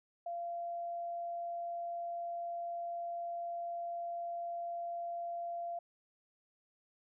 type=tone; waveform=sine; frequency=688 Hz; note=F5; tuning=26 cents flat; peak=-37 dBFS; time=0.26-5.79 s; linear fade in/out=5 ms; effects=none